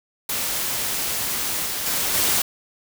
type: noise with level steps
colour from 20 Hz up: white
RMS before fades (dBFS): -25 / -27 / -23 / -20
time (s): 0.29-2.42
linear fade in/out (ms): 5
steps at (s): 1.66 / 1.86 / 2.14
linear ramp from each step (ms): 2
effects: none